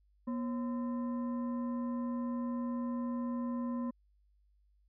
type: tone with frequency modulation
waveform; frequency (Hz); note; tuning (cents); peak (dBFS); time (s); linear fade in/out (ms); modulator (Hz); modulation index
sine; 241; B3; -42; -33; 0.27-3.91; 10; 783; 0.46
effects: added 50 Hz sine -66 dBFS peak until 4.88 s